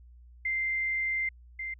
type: tone pair in turn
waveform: sine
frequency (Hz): 2088 / 2088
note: C7 / C7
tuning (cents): -4 / -4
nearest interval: unison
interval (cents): 0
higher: neither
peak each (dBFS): -27 / -33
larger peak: first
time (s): 0.45-1.29 / 1.59-1.74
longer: first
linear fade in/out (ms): 5
effects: added 60 Hz sine -50 dBFS peak until 1.79 s